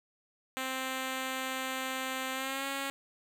5% pulse tone with pitch glide, 261.6 to 274.4 Hz, C4 to C#4, 0 to -17 cents, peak -22 dBFS, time 0.57-2.9 s, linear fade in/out 0 ms, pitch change +83 cents, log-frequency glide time 2.33-2.66 s, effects none

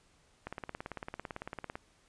click train, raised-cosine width 0.5 ms, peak -24 dBFS, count 24, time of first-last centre 0.47-1.755 s, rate 17.9 Hz, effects pink hiss -67 dBFS RMS until 2.08 s + resampled to 22050 Hz

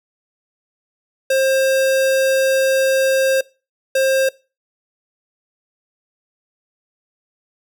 square tone bursts at uneven times, 532 Hz, C5, 29 cents sharp, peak -14 dBFS, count 2, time 1.3-3.41 / 3.95-4.29 s, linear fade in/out 5 ms, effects noise-tail reverb RT60 0.3 s tail -22 dB re dry

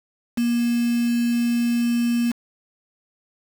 sine tone with quantisation, 237.1 Hz, A#3, 30 cents sharp, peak -18 dBFS, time 0.37-2.32 s, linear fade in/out 10 ms, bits 5, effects none

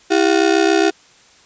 35% pulse ring-modulated tone, 362.5 Hz, F#4, 35 cents flat, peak -7 dBFS, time 0.1-0.91 s, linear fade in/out 20 ms, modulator 33.6 Hz, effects white hiss -49 dBFS RMS until 1.45 s + resampled to 16000 Hz

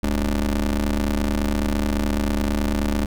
25% pulse ring-modulated tone, 74.3 Hz, D2, 21 cents sharp, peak -13 dBFS, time 0.03-3.06 s, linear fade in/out 5 ms, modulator 134 Hz, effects none

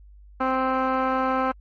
15% pulse tone with low-pass filter, 261.2 Hz, C4, 3 cents flat, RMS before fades -23 dBFS, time 0.4-1.52 s, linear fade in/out 10 ms, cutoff 1500 Hz, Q 4, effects added 50 Hz sine -45 dBFS peak until 1.6 s + MP3 32 kbps

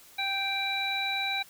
harmonic tone, 784 Hz, G5, in tune, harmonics 1 / 2 / 3 / 5, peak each -34 / -39 / -31 / -32 dBFS, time 0.18-1.43 s, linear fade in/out 10 ms, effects white hiss -54 dBFS RMS until 1.49 s

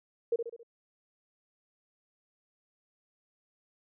sine tone with echo, 466.2 Hz, A#4, in tune, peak -24 dBFS, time 0.32-0.36 s, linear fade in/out 5 ms, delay 68 ms, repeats 4, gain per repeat -6 dB, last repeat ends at 0.632 s, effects none

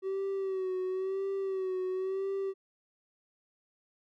triangle tone with vibrato, 380.5 Hz, F#4, 48 cents sharp, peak -28 dBFS, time 0.02-2.54 s, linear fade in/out 50 ms, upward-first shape sine, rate 0.97 Hz, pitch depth 48 cents each way, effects tanh soft clip ceiling -24 dBFS

